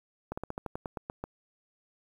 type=slowing click train; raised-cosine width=1 ms; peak=-21 dBFS; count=11; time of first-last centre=0.32-1.24 s; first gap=55 ms; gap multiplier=1.11; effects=9-bit